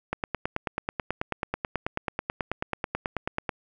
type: click train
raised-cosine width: 0.5 ms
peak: -12 dBFS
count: 32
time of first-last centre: 0.13-3.492 s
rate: 9.22 Hz
effects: none